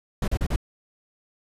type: noise bursts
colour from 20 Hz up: brown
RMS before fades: -23 dBFS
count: 4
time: 0.22-0.561 s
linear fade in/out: 5 ms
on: 59 ms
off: 35 ms
effects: resampled to 32000 Hz